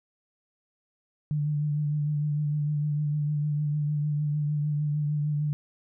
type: tone with vibrato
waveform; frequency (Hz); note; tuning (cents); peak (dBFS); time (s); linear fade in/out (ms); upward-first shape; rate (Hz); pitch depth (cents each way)
sine; 148.6; D3; +21; -24; 1.31-5.53; 0; triangle; 6.6; 34
effects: none